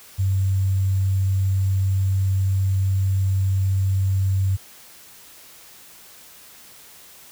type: tone with sample-and-hold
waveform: sine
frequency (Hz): 96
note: G2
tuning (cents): -36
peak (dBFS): -17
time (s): 0.18-4.57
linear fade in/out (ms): 20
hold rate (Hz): 7350
effects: white hiss -46 dBFS RMS until 7.31 s